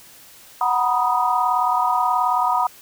sine chord, B major seventh, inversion second, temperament equal with one note detuned, 740 / 949.2 / 987.8 / 1244.5 Hz, F#5 / A#5 / B5 / D#6, 0 / +31 / 0 / 0 cents, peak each -22 dBFS, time 0.61-2.67 s, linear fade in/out 2 ms, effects white hiss -46 dBFS RMS until 2.81 s

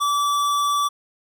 sine tone with hard clipping, 1156 Hz, D6, 28 cents flat, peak -20 dBFS, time 0-0.89 s, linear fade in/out 20 ms, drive 17 dB, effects none

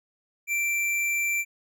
sine tone with hard clipping, 2349 Hz, D7, in tune, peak -25 dBFS, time 0.47-1.45 s, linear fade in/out 50 ms, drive 14 dB, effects none

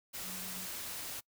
sine tone in noise, 185.4 Hz, F#3, 4 cents sharp, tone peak -49 dBFS, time 0.23-0.67 s, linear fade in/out 20 ms, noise white, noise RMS -42 dBFS, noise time 0.13-1.21 s, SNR -10 dB, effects noise-tail reverb RT60 0.1 s tail -25 dB re dry

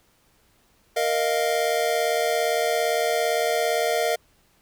square chord, Bb suspended fourth, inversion none, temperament just, 466.2 / 621.6 / 699.2 Hz, Bb4 / Eb5 / F5, 0 / -2 / +2 cents, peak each -26 dBFS, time 0.96-4.16 s, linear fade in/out 10 ms, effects pink hiss -62 dBFS RMS until 4.61 s

